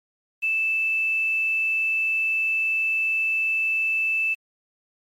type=tone with quantisation; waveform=sine; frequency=2637 Hz; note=E7; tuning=in tune; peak=-20 dBFS; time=0.42-4.35 s; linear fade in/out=20 ms; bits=8; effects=MP3 64 kbps